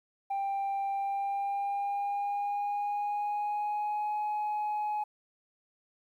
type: tone with pitch glide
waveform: sine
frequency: 790 to 841.8 Hz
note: G5 to G#5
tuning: +13 to +23 cents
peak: -27 dBFS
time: 0.3-5.04 s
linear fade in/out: 10 ms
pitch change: +110 cents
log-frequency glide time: 0.92-4.16 s
effects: tanh soft clip ceiling -28 dBFS + 11-bit